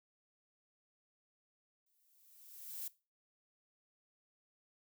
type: noise with exponential growth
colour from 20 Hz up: violet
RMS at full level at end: -41 dBFS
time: 1.86-2.88 s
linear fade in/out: 5 ms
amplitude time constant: 220 ms
effects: noise-tail reverb RT60 0.3 s tail -19 dB re dry